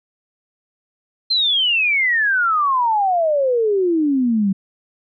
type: exponential sweep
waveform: sine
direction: down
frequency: 4196 to 188.3 Hz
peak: -14 dBFS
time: 1.3-4.53 s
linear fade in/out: 10 ms
effects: none